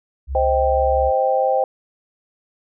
sine tone with vibrato, 66.8 Hz, C2, 36 cents sharp, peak -22 dBFS, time 0.27-1.12 s, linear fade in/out 50 ms, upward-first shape triangle, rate 6.1 Hz, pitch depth 17 cents each way
sine chord, C minor, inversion none, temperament just, 523.3 / 627.9 / 784.9 Hz, C5 / Eb5 / G5, 0 / +16 / +2 cents, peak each -18 / -22 / -19 dBFS, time 0.35-1.64 s, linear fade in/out 2 ms
effects none

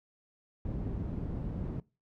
white low-pass noise, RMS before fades -36 dBFS, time 0.65-1.8 s, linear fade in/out 2 ms, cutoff 170 Hz, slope 12 dB/octave, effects noise-tail reverb RT60 0.3 s tail -23 dB re dry

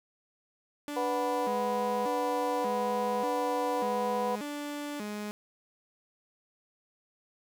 sawtooth tone with vibrato, 246.9 Hz, B3, in tune, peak -31 dBFS, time 0.88-5.31 s, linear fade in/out 0 ms, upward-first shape square, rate 0.85 Hz, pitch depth 290 cents each way
harmonic tone, 246.9 Hz, B3, in tune, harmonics 2 / 3 / 4, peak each -31 / -34 / -33 dBFS, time 0.96-4.36 s, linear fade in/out 10 ms
effects 9-bit

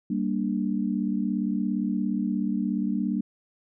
sine chord, G minor, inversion none, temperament equal, 196 / 233.1 / 293.7 Hz, G3 / Bb3 / D4, 0 / 0 / 0 cents, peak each -27 / -28 / -30 dBFS, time 0.1-3.21 s, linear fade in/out 5 ms, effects none

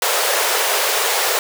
pink high-pass noise, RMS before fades -18 dBFS, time 0.02-1.39 s, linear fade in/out 2 ms, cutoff 420 Hz, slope 48 dB/octave, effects none

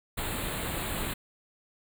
pink band-stop noise, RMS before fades -33 dBFS, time 0.17-1.14 s, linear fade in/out 10 ms, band 4300 to 7300 Hz, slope 96 dB/octave, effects none

